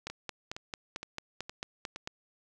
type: two click trains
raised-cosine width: 0.2 ms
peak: -19 / -23 dBFS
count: 10 / 5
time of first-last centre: 0.07-2.074 / 0.1-1.96 s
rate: 4.49 / 2.15 Hz
effects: none